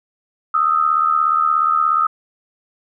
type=tone pair together; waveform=sine; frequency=1244.5 / 1321.4 Hz; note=D#6 / E6; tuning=0 / +4 cents; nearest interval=minor second; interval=104 cents; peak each=-15 / -17 dBFS; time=0.54-2.07 s; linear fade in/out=5 ms; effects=none